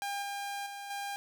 sawtooth tone with level steps, 803 Hz, G5, 41 cents sharp, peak -30 / -32 / -37 / -32 dBFS, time 0.02-1.16 s, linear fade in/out 0 ms, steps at 0.22 / 0.66 / 0.9 s, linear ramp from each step 5 ms, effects none

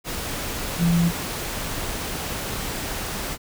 sine tone in noise, 170.3 Hz, F3, 43 cents flat, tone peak -16 dBFS, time 0.78-1.12 s, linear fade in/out 50 ms, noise pink, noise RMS -29 dBFS, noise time 0.04-3.38 s, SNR +10 dB, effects none

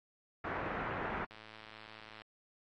white low-pass noise, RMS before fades -39 dBFS, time 0.44-1.25 s, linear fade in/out 5 ms, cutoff 1700 Hz, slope 24 dB/octave
click train, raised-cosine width 0.3 ms, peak -35 dBFS, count 100, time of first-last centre 1.31-2.218 s, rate 109 Hz
effects AAC 32 kbps

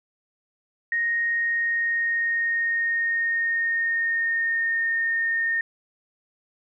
sine tone with pitch glide, 1864.7 to 1833.7 Hz, A#6 to A#6, 0 to -29 cents, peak -21 dBFS, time 0.92-5.61 s, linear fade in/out 2 ms, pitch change -29 cents, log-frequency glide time 1.2-4.85 s, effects none

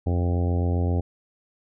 harmonic tone, 87.6 Hz, F2, 6 cents sharp, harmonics 1 / 2 / 3 / 4 / 5 / 6 / 7 / 8 / 9, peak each -21 / -31 / -31 / -35 / -35 / -38 / -40 / -41 / -40 dBFS, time 0.06-1.01 s, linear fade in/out 10 ms, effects none

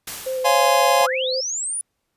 white noise with exponential decay, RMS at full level -29 dBFS, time 0.07-1.22 s, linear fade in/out 5 ms, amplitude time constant 250 ms
sine tone with vibrato, 518 Hz, C5, 17 cents flat, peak -22 dBFS, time 0.26-1.41 s, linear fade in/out 10 ms, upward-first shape square, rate 4.6 Hz, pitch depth 13 cents each way
square chord, Db major seventh, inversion none, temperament just, 554.4 / 693 / 831.5 / 1039.4 Hz, Db5 / F5 / Ab5 / C6, 0 / -14 / +2 / -12 cents, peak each -21 dBFS, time 0.44-1.07 s, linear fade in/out 20 ms
sine linear sweep, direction up, 622.3 to 9920 Hz, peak -23 dBFS, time 1.01-1.81 s, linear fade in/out 0 ms
effects pink hiss -74 dBFS RMS until 2.16 s + resampled to 32000 Hz

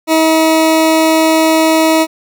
20% pulse tone, 319.7 Hz, D#4, 47 cents sharp, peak -3 dBFS, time 0.07-2.07 s, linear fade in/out 50 ms, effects none

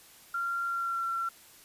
sine tone with pitch glide, 1381 to 1358.1 Hz, F6 to F6, -20 to -49 cents, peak -29 dBFS, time 0.34-1.29 s, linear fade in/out 5 ms, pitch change -29 cents, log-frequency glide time 0.66-1.06 s, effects white hiss -55 dBFS RMS until 1.64 s + resampled to 32000 Hz

